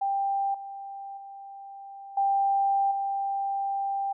sine tone with level steps, 790 Hz, G5, 13 cents sharp, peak -24 / -36 / -40 / -21 / -26 dBFS, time 0.01-4.13 s, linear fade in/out 10 ms, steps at 0.54 / 1.17 / 2.17 / 2.91 s, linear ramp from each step 5 ms, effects none

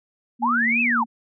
sine tone with vibrato, 234.5 Hz, A#3, 11 cents sharp, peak -24 dBFS, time 0.39-1.06 s, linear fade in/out 50 ms, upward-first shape sine, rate 2.6 Hz, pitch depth 33 cents each way
sine linear two-way sweep, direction up then down, 784 to 2637 to 784 Hz, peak -18 dBFS, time 0.42-1.04 s, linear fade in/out 10 ms, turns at 0.81 s
effects none

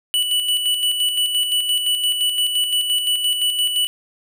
square tone with tremolo, 2960 Hz, F#7, in tune, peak -16 dBFS, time 0.14-3.87 s, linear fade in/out 0 ms, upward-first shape square, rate 5.8 Hz, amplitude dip 45%, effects none

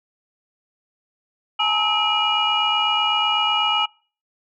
sine tone cluster, 843 / 911 / 1287 / 2395 / 2896 Hz, G#5 / A#5 / E6 / D7 / F#7, +26 / -40 / -42 / +33 / -38 cents, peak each -24 / -27 / -23 / -27 / -20 dBFS, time 1.59-3.86 s, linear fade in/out 10 ms, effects noise-tail reverb RT60 0.4 s tail -24 dB re dry + tanh soft clip ceiling -7 dBFS

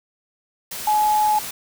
sine tone in noise, 848 Hz, G#5, 36 cents sharp, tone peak -15 dBFS, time 0.87-1.39 s, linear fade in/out 5 ms, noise white, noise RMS -31 dBFS, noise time 0.71-1.51 s, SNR +13 dB, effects none

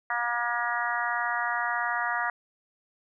harmonic tone, 238.5 Hz, A#3, 40 cents sharp, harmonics 3 / 4 / 5 / 6 / 7 / 8, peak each -33 / -33 / -33 / -33 / -33 / -33 dBFS, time 0.1-2.3 s, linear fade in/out 2 ms, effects none

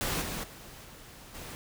pink noise with level steps, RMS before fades -31 / -36 / -48 / -50 / -43 dBFS, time 0.01-1.55 s, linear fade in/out 0 ms, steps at 0.21 / 0.43 / 0.84 / 1.34 s, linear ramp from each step 10 ms, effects none

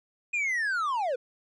triangle linear sweep, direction down, 2489 to 467.9 Hz, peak -24 dBFS, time 0.33-1.16 s, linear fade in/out 10 ms, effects resampled to 22050 Hz

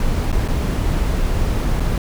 brown noise with dropouts, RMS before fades -18 dBFS, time 0-1.98 s, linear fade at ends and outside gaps 2 ms, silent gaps 0.318-0.326 / 0.479-0.484 / 1.799-1.803 s, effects none

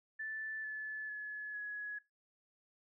sine tone with pitch steps, 1756 / 1730.8 / 1706 / 1681.6 Hz, A6 / A6 / G#6 / G#6, -4 / -29 / +46 / +21 cents, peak -39 dBFS, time 0.19-1.99 s, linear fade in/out 10 ms, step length 450 ms, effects noise-tail reverb RT60 0.2 s tail -20 dB re dry

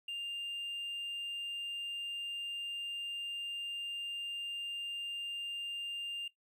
triangle tone, 2800 Hz, F7, 4 cents sharp, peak -34 dBFS, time 0.08-6.28 s, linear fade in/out 5 ms, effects noise-tail reverb RT60 0.1 s tail -17 dB re dry + tanh soft clip ceiling -33 dBFS

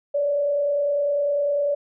sine tone with frequency modulation, 575 Hz, D5, 37 cents flat, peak -19 dBFS, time 0.14-1.75 s, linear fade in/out 10 ms, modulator 30 Hz, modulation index 0.36, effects none

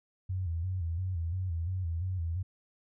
sine tone with vibrato, 87.9 Hz, F2, 12 cents sharp, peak -30 dBFS, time 0.29-2.43 s, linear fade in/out 10 ms, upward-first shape square, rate 2.9 Hz, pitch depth 97 cents each way, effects none

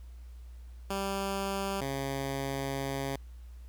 10% pulse tone pair in turn, 196 / 136.8 Hz, G3 / C#3, 0 / -23 cents, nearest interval tritone, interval 623 cents, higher first, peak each -23 / -24 dBFS, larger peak first, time 0.9-1.81 / 1.81-3.16 s, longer second, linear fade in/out 5 ms, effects added 60 Hz sine -44 dBFS peak until 3.68 s + pink hiss -66 dBFS RMS until 3.68 s

